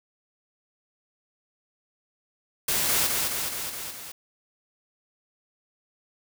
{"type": "noise with echo", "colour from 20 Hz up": "white", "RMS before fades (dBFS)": -25, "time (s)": [2.68, 3.07], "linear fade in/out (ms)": 5, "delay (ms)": 210, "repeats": 5, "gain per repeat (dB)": -3, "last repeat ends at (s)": 4.12, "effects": []}